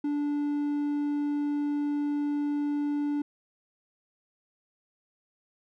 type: tone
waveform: triangle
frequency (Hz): 291.3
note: D4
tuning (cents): -14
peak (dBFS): -24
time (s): 0.04-3.22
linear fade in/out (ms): 5
effects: none